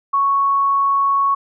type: tone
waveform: sine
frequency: 1108.7 Hz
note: C#6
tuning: in tune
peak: -13 dBFS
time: 0.13-1.35 s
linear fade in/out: 10 ms
effects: none